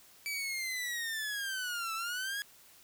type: linear two-way sweep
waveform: sawtooth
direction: down then up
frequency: 2313 to 1309 to 1676 Hz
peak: -31 dBFS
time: 0.26-2.42 s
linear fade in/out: 0 ms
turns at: 1.94 s
effects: white hiss -59 dBFS RMS until 2.83 s